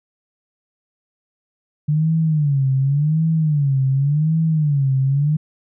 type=tone with vibrato; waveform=sine; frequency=146.83 Hz; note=D3; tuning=in tune; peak=-14 dBFS; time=1.88-5.37 s; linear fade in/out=10 ms; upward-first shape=sine; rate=0.89 Hz; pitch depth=170 cents each way; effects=none